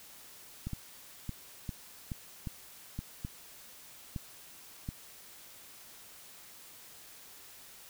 clicks, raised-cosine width 5 ms, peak -24 dBFS, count 10, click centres 0.67 / 0.733 / 1.293 / 1.692 / 2.118 / 2.472 / 2.99 / 3.249 / 4.162 / 4.889 s, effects white hiss -53 dBFS RMS until 7.89 s

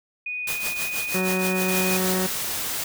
sine tone, 2476 Hz, D#7, 9 cents flat, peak -27 dBFS, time 0.26-1.97 s, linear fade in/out 5 ms
white noise with tremolo, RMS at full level -27 dBFS, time 0.47-2.16 s, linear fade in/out 5 ms, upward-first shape triangle, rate 6.3 Hz, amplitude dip 80%
harmonic tone, 186 Hz, F#3, 9 cents sharp, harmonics 1 / 2 / 3 / 4 / 5 / 6 / 7 / 8 / 9 / 10, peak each -25 / -27 / -32 / -37 / -38 / -40 / -41 / -41 / -44 / -39 dBFS, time 1.14-2.27 s, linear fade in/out 10 ms
white noise, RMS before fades -28 dBFS, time 1.68-2.84 s, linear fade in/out 5 ms
effects none

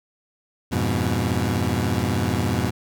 20% pulse chord, F diminished, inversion none, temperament equal, 87.31 / 103.83 / 123.47 Hz, F2 / Ab2 / Cb3, 0 / 0 / 0 cents, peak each -20 dBFS, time 0.71-2.71 s, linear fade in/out 20 ms, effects none

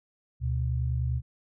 sine tone pair together, 73.42 / 123.48 Hz, D2 / B2, 0 / 0 cents, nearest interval major sixth, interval 900 cents, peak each -28 dBFS, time 0.4-1.22 s, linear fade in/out 50 ms, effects none

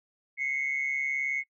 sine tone pair together, 2053 / 2192 Hz, C7 / C#7, -33 / -20 cents, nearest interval minor second, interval 113 cents, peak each -31 / -28 dBFS, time 0.37-1.44 s, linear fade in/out 50 ms, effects noise-tail reverb RT60 0.1 s tail -25 dB re dry + tanh soft clip ceiling -21 dBFS

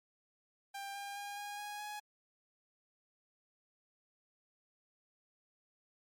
sawtooth tone with pitch steps, 794 / 802.3 / 810.7 / 819.2 / 827.7 / 836.4 Hz, G5 / G5 / G#5 / G#5 / G#5 / G#5, +22 / +40 / -42 / -24 / -6 / +12 cents, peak -38 dBFS, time 0.74-2 s, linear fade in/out 10 ms, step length 210 ms, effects MP3 64 kbps

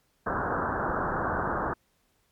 white low-pass noise, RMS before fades -29 dBFS, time 0.26-1.74 s, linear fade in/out 10 ms, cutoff 1600 Hz, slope 96 dB/octave, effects pink hiss -70 dBFS RMS until 2.31 s + MP3 96 kbps

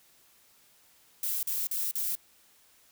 violet noise bursts, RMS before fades -31 dBFS, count 4, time 1.23-2.153 s, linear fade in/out 2 ms, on 200 ms, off 41 ms, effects white hiss -62 dBFS RMS until 2.91 s

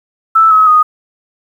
sine tone with pitch steps, 1318.5 / 1279.5 / 1241.6 Hz, E6 / D#6 / D#6, 0 / +48 / -4 cents, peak -4 dBFS, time 0.35-0.83 s, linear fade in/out 10 ms, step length 160 ms, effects 7-bit

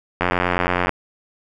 click train, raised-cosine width 0.5 ms, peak -3 dBFS, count 62, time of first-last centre 0.21-0.893 s, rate 89.3 Hz, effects none

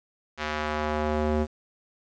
square tone with band-pass filter sweep, 76.1 Hz, D#2, 38 cents flat, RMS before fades -27 dBFS, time 0.37-1.47 s, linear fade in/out 50 ms, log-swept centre 2000 to 360 Hz, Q 0.79, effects resampled to 16000 Hz + 8-bit

